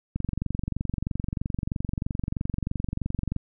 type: click train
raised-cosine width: 5 ms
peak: -15 dBFS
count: 75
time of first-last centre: 0.16-3.363 s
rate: 23.1 Hz
effects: none